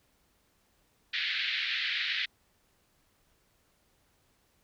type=band-pass noise; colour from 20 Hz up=pink; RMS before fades=-32 dBFS; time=1.13-2.26 s; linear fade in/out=10 ms; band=1700 to 4200 Hz; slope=48 dB/octave; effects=pink hiss -70 dBFS RMS until 4.63 s